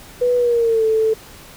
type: tone with pitch glide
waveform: sine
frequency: 491.9 to 440.8 Hz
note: B4 to A4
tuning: -7 to +3 cents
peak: -13 dBFS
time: 0.21-1.14 s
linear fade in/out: 10 ms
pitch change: -190 cents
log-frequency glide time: 0.36-0.85 s
effects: pink hiss -41 dBFS RMS until 1.56 s